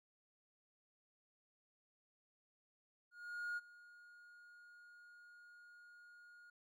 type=tone with ADSR envelope; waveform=triangle; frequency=1432 Hz; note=F6; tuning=43 cents sharp; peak=-36 dBFS; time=3.11-6.5 s; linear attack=460 ms; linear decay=30 ms; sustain=-21 dB; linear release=4 ms; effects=tanh soft clip ceiling -34 dBFS